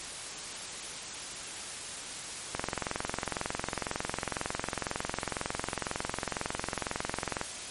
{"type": "click train", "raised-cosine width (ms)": 0.5, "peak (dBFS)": -15, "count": 108, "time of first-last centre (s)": [2.55, 7.414], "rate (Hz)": 22, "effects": ["white hiss -40 dBFS RMS until 7.7 s", "MP3 48 kbps"]}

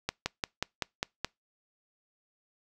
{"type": "slowing click train", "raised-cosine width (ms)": 0.2, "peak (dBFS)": -12, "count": 7, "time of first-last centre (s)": [0.09, 1.246], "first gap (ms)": 170, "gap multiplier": 1.05, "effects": ["noise-tail reverb RT60 0.2 s tail -26 dB re dry"]}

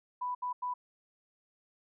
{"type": "tone bursts at uneven times", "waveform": "sine", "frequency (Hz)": 991, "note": "B5", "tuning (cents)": 6, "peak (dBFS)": -32, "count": 3, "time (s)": [[0.21, 0.35], [0.42, 0.53], [0.62, 0.74]], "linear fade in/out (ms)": 10, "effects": []}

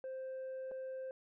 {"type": "tone with dropouts", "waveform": "sine", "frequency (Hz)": 523.3, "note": "C5", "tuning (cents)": 0, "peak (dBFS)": -38, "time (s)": [0.04, 1.11], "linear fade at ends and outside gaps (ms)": 1, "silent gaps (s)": [0.713, 0.717], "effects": ["tanh soft clip ceiling -40 dBFS"]}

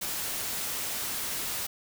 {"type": "noise", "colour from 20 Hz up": "white", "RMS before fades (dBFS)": -33, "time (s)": [0.01, 1.67], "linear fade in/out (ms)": 10, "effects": []}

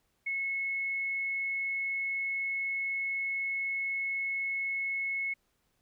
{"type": "tone", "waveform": "sine", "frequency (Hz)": 2188, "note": "C#7", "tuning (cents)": -23, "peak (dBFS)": -30, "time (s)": [0.26, 5.34], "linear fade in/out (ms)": 10, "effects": ["pink hiss -75 dBFS RMS until 5.81 s"]}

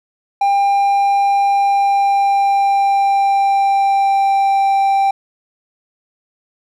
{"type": "tone with pitch glide", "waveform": "triangle", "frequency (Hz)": [798, 785.7], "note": ["G5", "G5"], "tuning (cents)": [31, 4], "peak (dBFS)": -9, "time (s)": [0.41, 5.11], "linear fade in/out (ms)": 5, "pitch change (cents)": -27, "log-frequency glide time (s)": [1.52, 4.68], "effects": []}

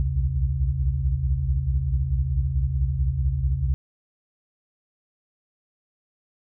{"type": "tone cluster", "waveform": "sine", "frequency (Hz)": [61.3, 65.9, 77.2, 132.3], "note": ["B1", "C2", "D#2", "C3"], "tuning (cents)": [-12, 13, -13, 20], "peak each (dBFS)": -26, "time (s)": [0, 3.74], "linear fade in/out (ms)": 0, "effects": []}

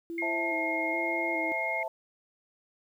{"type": "tone with vibrato", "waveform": "sine", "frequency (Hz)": 329.6, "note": "E4", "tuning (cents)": 0, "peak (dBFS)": -34, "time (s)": [0.1, 1.52], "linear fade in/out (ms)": 0, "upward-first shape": "square", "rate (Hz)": 1.2, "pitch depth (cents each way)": 33}
{"type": "tone", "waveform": "sine", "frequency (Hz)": 2142, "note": "C7", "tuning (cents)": 40, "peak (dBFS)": -30, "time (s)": [0.18, 1.83], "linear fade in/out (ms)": 2}
{"type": "chord", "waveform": "sine", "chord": "A minor", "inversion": "first", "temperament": "equal with one note detuned", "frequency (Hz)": [526.3, 659.3, 880], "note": ["C5", "E5", "A5"], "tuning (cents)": [10, 0, 0], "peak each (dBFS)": [-40, -34, -36], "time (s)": [0.22, 1.88], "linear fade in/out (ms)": 2}
{"effects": ["10-bit"]}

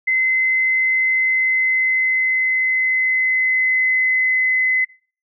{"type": "tone with pitch glide", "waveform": "sine", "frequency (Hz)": [2053, 2033], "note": ["C7", "B6"], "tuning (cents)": [-33, 50], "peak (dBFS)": -14, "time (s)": [0.07, 4.85], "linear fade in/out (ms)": 10, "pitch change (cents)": -17, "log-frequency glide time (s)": [1.13, 4.52], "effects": ["noise-tail reverb RT60 0.4 s tail -22 dB re dry"]}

